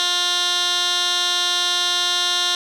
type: tone with band-pass filter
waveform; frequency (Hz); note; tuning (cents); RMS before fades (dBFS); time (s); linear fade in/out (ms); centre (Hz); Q
15% pulse; 353.6; F4; +22; -20; 0-2.55; 0; 4000; 2.4
effects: none